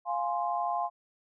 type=chord; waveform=sine; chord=F minor; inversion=none; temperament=equal; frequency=698.5 / 830.6 / 1046.5 Hz; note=F5 / Ab5 / C6; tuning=0 / 0 / 0 cents; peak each=-31 / -33 / -33 dBFS; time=0.05-0.9 s; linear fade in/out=50 ms; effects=none